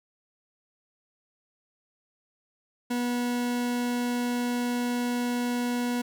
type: tone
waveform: 40% pulse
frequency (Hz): 243.3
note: B3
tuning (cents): -26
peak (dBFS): -25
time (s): 2.9-6.02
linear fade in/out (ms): 10
effects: none